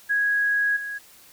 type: tone with level steps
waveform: sine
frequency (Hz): 1657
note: G#6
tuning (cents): -4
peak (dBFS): -19 / -29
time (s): 0.09-0.99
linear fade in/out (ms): 20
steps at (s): 0.76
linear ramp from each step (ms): 10
effects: white hiss -51 dBFS RMS until 1.32 s